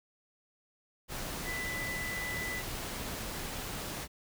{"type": "tone in noise", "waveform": "sine", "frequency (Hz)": 1992, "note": "B6", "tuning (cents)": 14, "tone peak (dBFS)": -36, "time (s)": [1.44, 2.63], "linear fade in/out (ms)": 50, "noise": "pink", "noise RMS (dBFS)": -39, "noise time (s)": [1.08, 4.08], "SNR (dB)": 0, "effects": []}